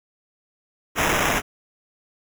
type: noise with sample-and-hold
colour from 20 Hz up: violet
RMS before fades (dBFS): -21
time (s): 0.95-1.42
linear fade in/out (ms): 50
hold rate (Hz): 4410
effects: none